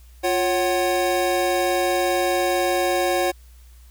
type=tone cluster; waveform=square; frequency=352.9 / 551 / 747 Hz; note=F4 / C#5 / F#5; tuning=+18 / -11 / +16 cents; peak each=-24 dBFS; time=0.23-3.32 s; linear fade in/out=20 ms; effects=added 60 Hz sine -44 dBFS peak until 3.9 s + white hiss -57 dBFS RMS until 3.9 s